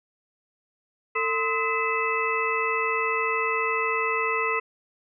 sine tone cluster, 447.9 / 1034 / 1280 / 2017 / 2620 Hz, A4 / C6 / D#6 / B6 / E7, +31 / -21 / +49 / +36 / -11 cents, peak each -29 dBFS, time 1.15-4.6 s, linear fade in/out 10 ms, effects none

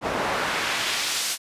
pink noise with band-pass filter sweep, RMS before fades -26 dBFS, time 0.01-1.38 s, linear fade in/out 50 ms, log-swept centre 610 to 7200 Hz, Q 0.74, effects resampled to 32000 Hz

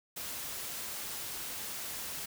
white noise, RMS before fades -40 dBFS, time 0.16-2.26 s, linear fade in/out 10 ms, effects none

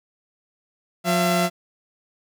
sawtooth tone pair together, 178.48 / 676 Hz, F3 / E5, +38 / +43 cents, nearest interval octave + major seventh, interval 2305 cents, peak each -17 dBFS, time 1.04-1.5 s, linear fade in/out 50 ms, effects none

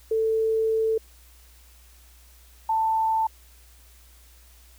sine tone pair in turn, 443.7 / 887.4 Hz, A4 / A5, +14 / +14 cents, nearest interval octave, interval 1200 cents, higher second, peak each -20 dBFS, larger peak neither, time 0.11-0.98 / 2.69-3.27 s, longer first, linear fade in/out 5 ms, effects added 60 Hz sine -51 dBFS peak until 4.78 s + white hiss -56 dBFS RMS until 4.78 s

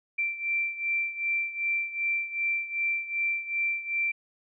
sine beating tone pair, 2349 / 2351.6 Hz, D7 / D7, 0 / +2 cents, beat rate 2.6 Hz, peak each -28 / -32 dBFS, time 0.18-4.12 s, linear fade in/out 10 ms, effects none

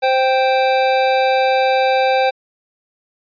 square tone pair together, 523.3 / 784.1 Hz, C5 / G5, 0 / 0 cents, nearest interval perfect fifth, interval 700 cents, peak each -16 dBFS, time 0.02-2.31 s, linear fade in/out 20 ms, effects resampled to 11025 Hz

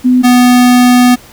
sine / square tone pair in turn, 251.6 / 247.3 Hz, B3 / B3, +32 / +3 cents, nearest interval unison, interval 29 cents, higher first, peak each -4 dBFS, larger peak neither, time 0.04-0.23 / 0.23-1.16 s, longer second, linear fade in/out 20 ms, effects pink hiss -37 dBFS RMS until 1.32 s

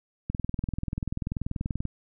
click train, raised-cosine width 5 ms, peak -17 dBFS, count 33, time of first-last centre 0.3-1.853 s, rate 20.6 Hz, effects none

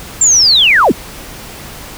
sine linear sweep, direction down, 7459 to 148.6 Hz, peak -5 dBFS, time 0.21-0.92 s, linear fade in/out 5 ms, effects pink hiss -30 dBFS RMS until 1.97 s

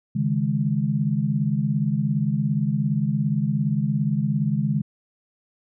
sine chord, C# suspended second, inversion none, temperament just, 138.59 / 155.92 / 207.9 Hz, C#3 / D#3 / G#3, 0 / +4 / +2 cents, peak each -24 dBFS, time 0.15-4.82 s, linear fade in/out 10 ms, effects none

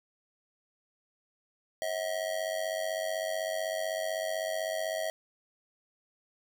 square tone with amplitude modulation, 642 Hz, E5, 46 cents flat, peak -28 dBFS, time 1.82-5.1 s, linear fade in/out 0 ms, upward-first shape sine, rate 95.9 Hz, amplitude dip 80%, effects none

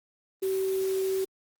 sine tone in noise, 381.9 Hz, G4, 45 cents flat, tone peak -25 dBFS, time 0.42-1.25 s, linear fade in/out 10 ms, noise white, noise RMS -42 dBFS, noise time 0.42-1.25 s, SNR +14 dB, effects Opus 24 kbps

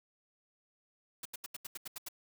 white noise bursts, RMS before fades -42 dBFS, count 9, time 1.23-2.086 s, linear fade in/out 5 ms, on 24 ms, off 80 ms, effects none

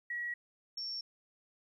sine tone pair in turn, 1918 / 5461 Hz, A#6 / F8, +49 / -40 cents, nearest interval octave + tritone, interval 1811 cents, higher second, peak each -35 / -37 dBFS, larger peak first, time 0.1-0.34 / 0.77-1.01 s, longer neither, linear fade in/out 5 ms, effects 12-bit

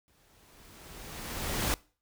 pink noise with exponential growth, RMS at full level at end -28 dBFS, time 0.08-1.74 s, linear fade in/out 0 ms, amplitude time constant 360 ms, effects noise-tail reverb RT60 0.4 s tail -23 dB re dry

